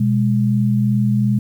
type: tone pair together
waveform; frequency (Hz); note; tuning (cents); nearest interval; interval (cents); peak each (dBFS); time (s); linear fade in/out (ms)
sine; 123.47 / 206.2; B2 / G#3; 0 / -12; major sixth; 888; -16; 0-1.39; 5
effects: 8-bit